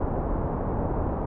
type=low-pass noise; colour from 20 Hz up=pink; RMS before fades=-27 dBFS; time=0-1.26 s; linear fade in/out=10 ms; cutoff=980 Hz; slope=24 dB/octave; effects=none